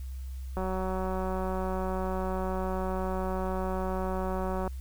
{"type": "click train", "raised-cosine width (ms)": 1, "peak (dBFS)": -20, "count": 769, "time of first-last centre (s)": [0.57, 4.677], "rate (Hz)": 187, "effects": ["added 65 Hz sine -35 dBFS peak until 4.8 s", "white hiss -59 dBFS RMS until 4.8 s"]}